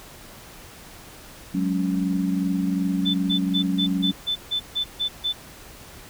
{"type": "chord", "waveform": "sine", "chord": "F# suspended second", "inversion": "none", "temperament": "equal with one note detuned", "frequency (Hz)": [185, 207.7, 279.3], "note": ["F#3", "G#3", "C#4"], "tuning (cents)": [0, 0, 13], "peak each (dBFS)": [-23, -29, -25], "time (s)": [1.54, 4.12], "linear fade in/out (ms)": 10}
{"type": "tone bursts", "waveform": "sine", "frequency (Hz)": 3520, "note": "A7", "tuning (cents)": 0, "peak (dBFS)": -21, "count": 10, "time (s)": [3.05, 5.33], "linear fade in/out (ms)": 20, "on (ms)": 93, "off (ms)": 150}
{"effects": ["pink hiss -44 dBFS RMS until 6.09 s"]}